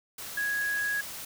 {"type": "tone in noise", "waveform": "sine", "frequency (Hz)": 1661.2, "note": "G#6", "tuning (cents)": 0, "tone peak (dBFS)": -27, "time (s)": [0.37, 1.01], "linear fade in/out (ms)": 5, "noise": "white", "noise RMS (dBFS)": -40, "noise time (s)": [0.18, 1.25], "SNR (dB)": 10, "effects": []}